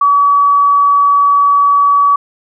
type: tone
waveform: sine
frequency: 1139 Hz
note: C#6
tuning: 47 cents sharp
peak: -6 dBFS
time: 0.01-2.16 s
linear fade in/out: 5 ms
effects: none